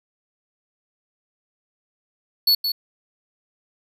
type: tone with echo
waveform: square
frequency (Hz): 4417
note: C#8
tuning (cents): -7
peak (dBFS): -14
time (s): 2.47-2.55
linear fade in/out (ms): 5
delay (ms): 170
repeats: 1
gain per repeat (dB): -7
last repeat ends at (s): 2.72
effects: none